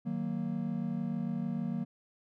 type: chord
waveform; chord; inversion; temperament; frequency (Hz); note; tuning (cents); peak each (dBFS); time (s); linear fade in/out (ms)
triangle; D# minor; none; just; 155.56 / 186.68 / 233.3; D#3 / F#3 / A#3; 0 / +16 / +2; -36 / -34 / -33; 0.05-1.85; 20
effects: none